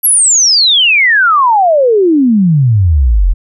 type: exponential sweep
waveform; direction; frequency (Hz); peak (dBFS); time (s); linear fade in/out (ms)
sine; down; 11850 to 39.01; -5; 0.03-3.34; 20
effects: none